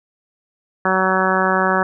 harmonic tone, 188 Hz, F#3, 28 cents sharp, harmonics 1 / 2 / 3 / 4 / 5 / 6 / 7 / 8 / 9, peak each -23 / -23 / -23 / -23 / -23 / -23 / -23 / -23 / -23 dBFS, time 0.85-1.83 s, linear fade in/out 2 ms, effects none

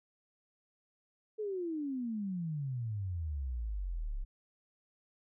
sine exponential sweep, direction down, 440 to 32 Hz, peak -34 dBFS, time 1.38-4.25 s, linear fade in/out 20 ms, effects none

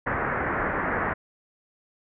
white low-pass noise, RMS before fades -27 dBFS, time 0.06-1.14 s, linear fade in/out 10 ms, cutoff 1900 Hz, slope 48 dB/octave, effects none

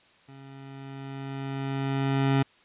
25% pulse tone with level ramp, 136.4 Hz, C#3, 28 cents flat, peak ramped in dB -42 to -16 dBFS, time 0.28-2.43 s, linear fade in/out 10 ms, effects white hiss -59 dBFS RMS until 2.64 s + resampled to 8000 Hz

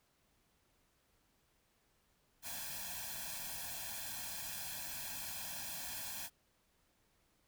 white noise with comb filter, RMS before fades -44 dBFS, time 2.42-6.3 s, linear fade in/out 50 ms, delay 1.2 ms, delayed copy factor +0.95, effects pink hiss -75 dBFS RMS until 7.47 s

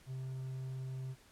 triangle tone, 130.81 Hz, C3, in tune, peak -37 dBFS, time 0.06-1.16 s, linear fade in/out 50 ms, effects pink hiss -63 dBFS RMS until 1.31 s + low-pass 12000 Hz 12 dB/octave

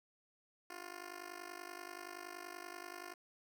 10% pulse tone with amplitude modulation, 353.6 Hz, F4, 22 cents sharp, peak -35 dBFS, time 0.7-3.14 s, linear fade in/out 5 ms, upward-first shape sine, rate 50.5 Hz, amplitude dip 90%, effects none

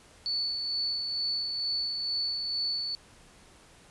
sine tone with tremolo, 4462 Hz, C#8, 11 cents sharp, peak -27 dBFS, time 0.26-2.95 s, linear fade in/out 0 ms, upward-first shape sine, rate 2.2 Hz, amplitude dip 35%, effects pink hiss -56 dBFS RMS until 3.9 s + resampled to 24000 Hz

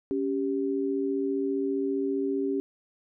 sine tone pair together, 277.6 / 392.6 Hz, C#4 / G4, +3 / +3 cents, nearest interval tritone, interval 600 cents, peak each -28 dBFS, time 0.11-2.6 s, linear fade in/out 0 ms, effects none

